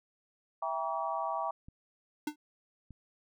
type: chord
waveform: sine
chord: E diminished seventh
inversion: none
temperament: just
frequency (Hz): 659.3 / 791.1 / 949.3 / 1139.2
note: E5 / G5 / Bb5 / Db6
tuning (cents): 0 / +16 / +31 / +47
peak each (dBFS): -37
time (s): 0.62-1.51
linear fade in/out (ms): 5
type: clicks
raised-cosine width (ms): 5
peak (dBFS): -37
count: 2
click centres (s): 1.685 / 2.907
type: tone with exponential decay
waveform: square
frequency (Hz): 299.4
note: D4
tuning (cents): +33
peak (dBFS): -29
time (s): 2.27-2.36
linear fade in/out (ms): 5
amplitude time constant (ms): 19
effects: none